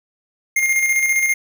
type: tone with tremolo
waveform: square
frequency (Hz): 2123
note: C7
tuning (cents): +25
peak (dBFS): -14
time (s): 0.56-1.34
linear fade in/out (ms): 5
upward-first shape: square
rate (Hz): 15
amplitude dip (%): 40
effects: none